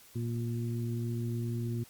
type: harmonic tone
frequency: 117.4 Hz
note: A#2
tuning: 13 cents sharp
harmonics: 1 / 2 / 3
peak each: -32 / -38 / -42 dBFS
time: 0.15-1.84 s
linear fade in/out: 10 ms
effects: white hiss -57 dBFS RMS until 1.89 s + Opus 48 kbps